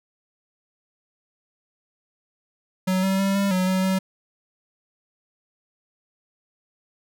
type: tone with pitch steps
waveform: square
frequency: 186.4 / 192 / 195.4 / 198.3 / 184.6 / 187.4 / 189.4 Hz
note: F#3 / G3 / G3 / G3 / F#3 / F#3 / F#3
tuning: +13 / -36 / -5 / +20 / -4 / +22 / +41 cents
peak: -20 dBFS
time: 2.87-3.99 s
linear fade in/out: 10 ms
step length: 160 ms
effects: none